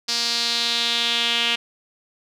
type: tone with band-pass filter sweep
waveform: sawtooth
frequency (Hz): 234.9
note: A#3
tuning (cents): +13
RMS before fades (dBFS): -22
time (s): 0.08-1.56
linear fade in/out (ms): 10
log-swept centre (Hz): 4800 to 3000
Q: 3.9
effects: none